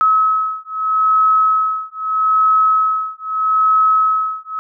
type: beating tone pair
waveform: sine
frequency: 1285 / 1285.79 Hz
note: E6 / E6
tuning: -45 / -44 cents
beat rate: 0.79 Hz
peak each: -15 dBFS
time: 0.01-4.59 s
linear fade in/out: 0 ms
effects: none